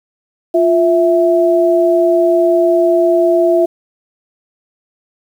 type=tone pair together; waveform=sine; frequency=349.3 / 659.3 Hz; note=F4 / E5; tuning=0 / 0 cents; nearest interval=major seventh; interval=1100 cents; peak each=-11 dBFS; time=0.54-3.66 s; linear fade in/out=10 ms; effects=7-bit